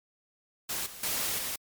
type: noise with level steps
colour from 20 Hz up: white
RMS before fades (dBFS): -33 / -45 / -31 / -34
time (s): 0.69-1.56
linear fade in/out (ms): 5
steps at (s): 0.86 / 1.03 / 1.38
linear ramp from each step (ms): 5
effects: MP3 96 kbps